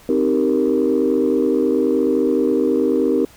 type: chord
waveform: sine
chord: C minor seventh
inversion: none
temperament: equal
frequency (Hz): 261.6 / 311.1 / 392 / 466.2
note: C4 / Eb4 / G4 / Bb4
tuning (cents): 0 / 0 / 0 / 0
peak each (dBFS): -19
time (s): 0.09-3.25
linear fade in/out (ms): 2
effects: tanh soft clip ceiling -7 dBFS + pink hiss -47 dBFS RMS until 3.36 s